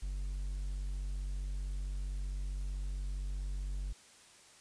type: tone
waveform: triangle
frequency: 47.72 Hz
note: G1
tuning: 46 cents flat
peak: -33 dBFS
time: 0.02-3.93 s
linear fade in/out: 10 ms
effects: white hiss -59 dBFS RMS until 4.6 s + resampled to 22050 Hz